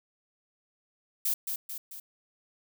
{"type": "noise with echo", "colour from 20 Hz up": "violet", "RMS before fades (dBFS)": -28, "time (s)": [1.25, 1.34], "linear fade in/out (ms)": 5, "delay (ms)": 220, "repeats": 3, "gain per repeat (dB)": -5, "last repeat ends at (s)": 2, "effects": []}